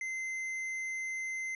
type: tone with tanh clipping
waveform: sine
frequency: 2069 Hz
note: C7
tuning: 20 cents flat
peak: -36 dBFS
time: 0.01-1.55 s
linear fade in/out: 2 ms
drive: 9 dB
effects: low-pass 10000 Hz 12 dB/octave